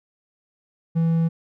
triangle tone, 164.81 Hz, E3, in tune, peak -15 dBFS, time 0.95-1.29 s, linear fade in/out 20 ms, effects none

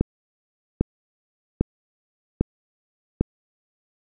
click train, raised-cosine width 3 ms, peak -5 dBFS, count 5, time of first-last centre 0.01-3.21 s, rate 1.25 Hz, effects none

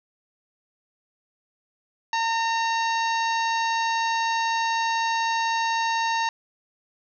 harmonic tone with a mistuned harmonic, 912 Hz, A#5, 38 cents flat, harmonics 1 / 2 / 3 / 4 / 5 / 6 / 7, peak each -23 / -29 / -33 / -35 / -37 / -39 / -40 dBFS, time 2.13-6.29 s, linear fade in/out 2 ms, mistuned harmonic 4, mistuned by +77 cents, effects 10-bit

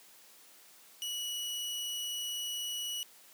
sawtooth tone, 2932 Hz, F#7, 16 cents flat, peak -32 dBFS, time 1.02-3.03 s, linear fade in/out 0 ms, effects white hiss -58 dBFS RMS until 3.33 s + high-pass 200 Hz 12 dB/octave

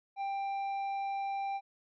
sine tone with tanh clipping, 789 Hz, G5, 11 cents sharp, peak -34 dBFS, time 0.16-1.61 s, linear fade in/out 50 ms, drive 7 dB, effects none

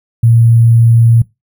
sine tone with sample-and-hold, 115.8 Hz, A#2, 11 cents flat, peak -4 dBFS, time 0.23-1.22 s, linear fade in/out 5 ms, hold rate 11025 Hz, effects noise-tail reverb RT60 0.2 s tail -21 dB re dry

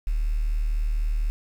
sine tone, 38 Hz, D#1, 40 cents flat, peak -21 dBFS, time 0.07-1.3 s, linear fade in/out 0 ms, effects 8-bit

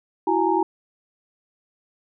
sine tone cluster, 332.2 / 371.8 / 835 / 925 Hz, E4 / F#4 / G#5 / A#5, +13 / +8 / +9 / -14 cents, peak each -23 dBFS, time 0.27-0.63 s, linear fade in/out 5 ms, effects none

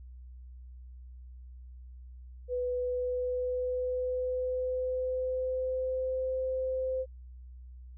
sine tone with pitch glide, 496.3 to 518.6 Hz, B4 to C5, +8 to -15 cents, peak -29 dBFS, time 2.48-7.06 s, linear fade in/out 50 ms, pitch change +77 cents, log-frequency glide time 2.72-6.37 s, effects added 62 Hz sine -45 dBFS peak until 7.97 s

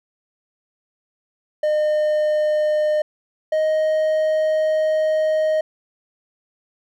triangle tone pair in turn, 608 / 624 Hz, D#5 / D#5, -40 / +5 cents, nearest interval unison, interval 45 cents, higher second, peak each -14 dBFS, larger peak neither, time 1.63-3.02 / 3.52-5.61 s, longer second, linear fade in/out 5 ms, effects none

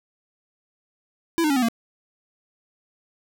square tone with pitch steps, 333.5 / 304.1 / 277.2 / 252.7 / 230.4 Hz, E4 / D#4 / C#4 / B3 / A#3, +20 / -40 / 0 / +40 / -20 cents, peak -19 dBFS, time 1.38-1.685 s, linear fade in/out 0 ms, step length 61 ms, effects none

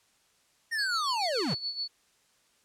square linear sweep, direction down, 1871 to 98 Hz, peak -29 dBFS, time 0.71-1.55 s, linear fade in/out 20 ms
sine tone with tremolo, 4435 Hz, C#8, in tune, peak -29 dBFS, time 0.78-1.88 s, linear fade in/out 10 ms, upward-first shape sine, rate 7 Hz, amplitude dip 70%
effects white hiss -67 dBFS RMS until 2.64 s + low-pass 9000 Hz 12 dB/octave

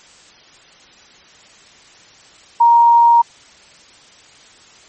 sine tone, 938 Hz, A#5, 11 cents sharp, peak -6 dBFS, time 2.6-3.22 s, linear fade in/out 10 ms, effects white hiss -45 dBFS RMS until 4.88 s + MP3 32 kbps

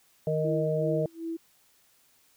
harmonic tone, 155.56 Hz, D#3, in tune, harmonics 1 / 3 / 4, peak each -29 / -29 / -29 dBFS, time 0.27-1.06 s, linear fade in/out 2 ms
sine tone with tremolo, 329.6 Hz, E4, in tune, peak -30 dBFS, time 0.44-1.37 s, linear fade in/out 10 ms, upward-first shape sine, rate 2.6 Hz, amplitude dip 95%
effects white hiss -64 dBFS RMS until 2.36 s

